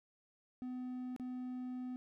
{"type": "tone with dropouts", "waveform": "triangle", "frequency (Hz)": 251.9, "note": "B3", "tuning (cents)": 34, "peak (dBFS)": -38, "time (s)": [0.62, 1.96], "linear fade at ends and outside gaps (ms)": 0, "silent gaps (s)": [1.163, 1.198], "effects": []}